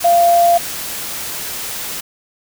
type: tone in noise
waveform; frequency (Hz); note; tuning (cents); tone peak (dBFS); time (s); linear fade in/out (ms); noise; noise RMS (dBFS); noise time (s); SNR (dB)
sine; 690; F5; -21; -8; 0.04-0.58; 10; white; -25; 0-2.01; +14
effects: none